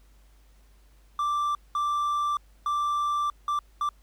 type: tone bursts at uneven times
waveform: triangle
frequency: 1174.7 Hz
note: D6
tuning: in tune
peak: -22 dBFS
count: 5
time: 1.19-1.55 / 1.75-2.37 / 2.66-3.3 / 3.48-3.59 / 3.81-3.89 s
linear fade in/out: 2 ms
effects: added 50 Hz sine -54 dBFS peak until 4.02 s + pink hiss -65 dBFS RMS until 4.02 s